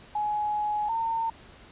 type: tone pair in turn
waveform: sine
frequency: 840 / 908.6 Hz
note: G#5 / A#5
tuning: +19 / -45 cents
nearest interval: minor second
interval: 136 cents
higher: second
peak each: -25 dBFS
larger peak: neither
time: 0.15-0.89 / 0.89-1.3 s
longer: first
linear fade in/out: 5 ms
effects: pink hiss -51 dBFS RMS until 1.71 s + resampled to 8000 Hz